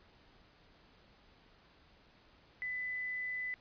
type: tone with quantisation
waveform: sine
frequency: 2001 Hz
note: B6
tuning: 22 cents sharp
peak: -36 dBFS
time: 2.62-3.54 s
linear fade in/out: 0 ms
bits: 11
effects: pink hiss -64 dBFS RMS until 3.6 s + resampled to 11025 Hz